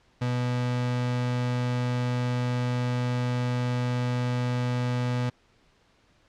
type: tone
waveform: 35% pulse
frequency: 123.47 Hz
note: B2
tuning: in tune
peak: -23 dBFS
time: 0.21-5.3 s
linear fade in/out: 10 ms
effects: pink hiss -63 dBFS RMS until 6.28 s + low-pass 5000 Hz 12 dB/octave